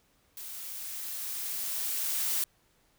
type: noise with level ramp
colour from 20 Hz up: blue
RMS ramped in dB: -42 to -29 dBFS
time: 0.37-2.44 s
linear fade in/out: 2 ms
effects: pink hiss -68 dBFS RMS until 2.98 s